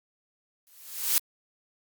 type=noise with exponential growth; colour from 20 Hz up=blue; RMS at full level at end=-20 dBFS; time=0.67-1.18 s; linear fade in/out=0 ms; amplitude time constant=110 ms; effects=Opus 48 kbps